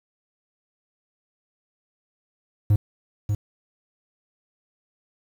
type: tone with echo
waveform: triangle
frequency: 103.8 Hz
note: G#2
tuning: in tune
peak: -12 dBFS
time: 2.7-2.76 s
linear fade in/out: 5 ms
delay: 590 ms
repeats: 1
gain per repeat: -6 dB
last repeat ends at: 3.35 s
effects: 8-bit